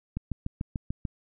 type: click train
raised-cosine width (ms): 5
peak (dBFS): -18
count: 7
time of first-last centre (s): 0.17-1.052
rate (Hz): 6.8
effects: none